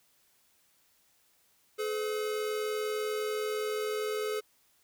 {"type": "tone pair together", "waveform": "square", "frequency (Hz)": [426.8, 507], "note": ["G#4", "B4"], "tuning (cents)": [47, 45], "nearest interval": "minor third", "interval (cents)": 298, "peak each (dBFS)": [-32, -39], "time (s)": [1.78, 4.41], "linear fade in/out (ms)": 20, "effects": ["white hiss -68 dBFS RMS until 4.83 s"]}